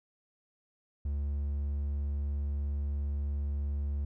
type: tone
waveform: triangle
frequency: 71.5 Hz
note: D2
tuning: 46 cents flat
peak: -28 dBFS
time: 1.05-4.05 s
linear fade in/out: 5 ms
effects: none